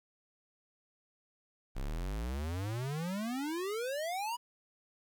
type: exponential sweep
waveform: square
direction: up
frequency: 30.87 to 990 Hz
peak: -35 dBFS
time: 1.75-4.37 s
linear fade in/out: 20 ms
effects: 11-bit